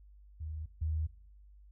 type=tone pair in turn; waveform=sine; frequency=77.78 / 78.41 Hz; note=D#2 / D#2; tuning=0 / +14 cents; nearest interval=unison; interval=14 cents; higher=second; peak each=-37 / -30 dBFS; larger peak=second; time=0.4-0.66 / 0.81-1.07 s; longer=neither; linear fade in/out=10 ms; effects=noise-tail reverb RT60 1.0 s tail -25 dB re dry + added 50 Hz sine -54 dBFS peak until 1.71 s